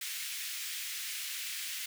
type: high-pass noise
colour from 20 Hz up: pink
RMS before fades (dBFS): -39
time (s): 0.01-1.86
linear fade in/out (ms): 5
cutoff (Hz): 2000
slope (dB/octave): 24
effects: none